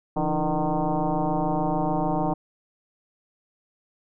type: tone with frequency modulation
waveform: sine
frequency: 296.6 Hz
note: D4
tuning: 17 cents sharp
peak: -21 dBFS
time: 0.16-2.34 s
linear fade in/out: 10 ms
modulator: 155 Hz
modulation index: 4.2
effects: none